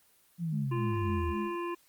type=exponential sweep; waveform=sine; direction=down; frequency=176.8 to 74.3 Hz; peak=-30 dBFS; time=0.38-1.35 s; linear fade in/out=50 ms
type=tone with tremolo; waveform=sine; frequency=210.6 Hz; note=G#3; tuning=24 cents sharp; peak=-32 dBFS; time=0.52-1.56 s; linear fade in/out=10 ms; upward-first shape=sine; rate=3.7 Hz; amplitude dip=90%
type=harmonic tone; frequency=346.1 Hz; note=F4; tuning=16 cents flat; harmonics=1 / 3 / 5 / 7 / 8; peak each=-34 / -37 / -49 / -49 / -50 dBFS; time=0.71-1.75 s; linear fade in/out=10 ms
effects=white hiss -65 dBFS RMS until 1.88 s + Opus 24 kbps